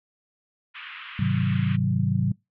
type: band-pass noise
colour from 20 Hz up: white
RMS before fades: -40 dBFS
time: 0.74-1.77 s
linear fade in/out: 20 ms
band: 1100 to 3100 Hz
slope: 48 dB/octave
type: chord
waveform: sine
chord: Ab dominant seventh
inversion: none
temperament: equal with one note detuned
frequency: 103.83 / 130.81 / 155.56 / 187.58 Hz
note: Ab2 / C3 / Eb3 / Gb3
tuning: 0 / 0 / 0 / +24 cents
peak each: -26 / -25 / -28 / -25 dBFS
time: 1.19-2.32 s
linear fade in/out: 5 ms
effects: noise-tail reverb RT60 0.2 s tail -24 dB re dry